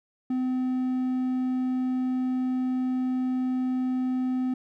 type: tone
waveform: triangle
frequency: 255.5 Hz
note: C4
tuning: 41 cents flat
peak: -22 dBFS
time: 0.3-4.54 s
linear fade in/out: 5 ms
effects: none